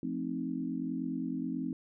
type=chord; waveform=sine; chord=F dominant seventh; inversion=none; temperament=equal; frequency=174.61 / 220 / 261.6 / 311.1 Hz; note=F3 / A3 / C4 / Eb4; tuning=0 / 0 / 0 / 0 cents; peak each=-40 / -40 / -35 / -39 dBFS; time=0.03-1.73 s; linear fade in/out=2 ms; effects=none